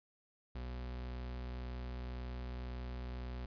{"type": "tone", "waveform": "40% pulse", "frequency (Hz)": 61.9, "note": "B1", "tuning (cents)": 5, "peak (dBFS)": -40, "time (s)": [0.55, 3.46], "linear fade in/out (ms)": 5, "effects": ["resampled to 11025 Hz", "13-bit"]}